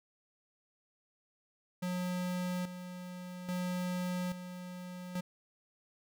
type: tone with tremolo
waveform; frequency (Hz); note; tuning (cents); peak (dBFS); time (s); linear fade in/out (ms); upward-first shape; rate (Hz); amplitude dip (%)
square; 180.4; F#3; -44; -34; 1.82-5.21; 10; square; 0.6; 65
effects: none